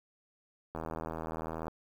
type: click train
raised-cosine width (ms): 1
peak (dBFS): -24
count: 76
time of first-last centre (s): 0.75-1.682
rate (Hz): 80.5
effects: 9-bit